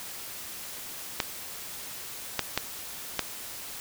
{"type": "clicks", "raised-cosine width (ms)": 0.2, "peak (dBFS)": -7, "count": 4, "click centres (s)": [1.202, 2.393, 2.576, 3.193], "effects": ["white hiss -40 dBFS RMS until 3.8 s"]}